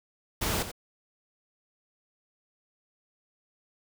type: noise with echo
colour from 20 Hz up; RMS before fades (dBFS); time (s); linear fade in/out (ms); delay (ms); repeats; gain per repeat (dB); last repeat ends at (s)
pink; -29; 0.41-0.63; 10; 87; 1; -10; 0.717
effects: none